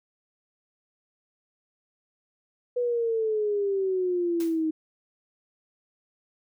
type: exponential sweep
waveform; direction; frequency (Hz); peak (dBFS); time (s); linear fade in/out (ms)
sine; down; 493.9 to 312.5; -23; 2.76-4.71; 10
type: noise with exponential decay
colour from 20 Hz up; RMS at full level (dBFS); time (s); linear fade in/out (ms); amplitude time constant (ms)
white; -39; 4.4-4.65; 2; 53
effects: none